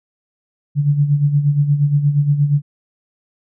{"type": "tone with tremolo", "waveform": "sine", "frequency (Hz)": 144.8, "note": "D3", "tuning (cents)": -24, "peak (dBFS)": -9, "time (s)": [0.75, 2.62], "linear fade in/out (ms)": 50, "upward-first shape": "sine", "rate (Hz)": 8.5, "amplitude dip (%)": 65, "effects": []}